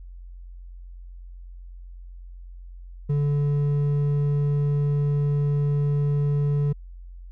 sine tone with hard clipping, 144.5 Hz, D3, 28 cents flat, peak -21 dBFS, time 3.09-6.73 s, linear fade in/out 10 ms, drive 5 dB, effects added 44 Hz sine -38 dBFS peak until 7.31 s

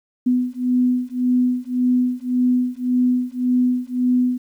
sine beating tone pair, 248.7 / 250.5 Hz, B3 / B3, +12 / +25 cents, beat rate 1.8 Hz, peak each -19 dBFS, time 0.26-4.38 s, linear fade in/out 10 ms, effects 9-bit

